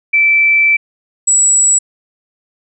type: tone pair in turn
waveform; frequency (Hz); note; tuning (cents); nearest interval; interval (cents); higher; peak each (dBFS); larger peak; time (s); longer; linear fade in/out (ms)
sine; 2326 / 7824; D7 / B8; -17 / -17; octave + major sixth; 2100; second; -7; neither; 0.13-0.77 / 1.27-1.79; first; 10
effects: none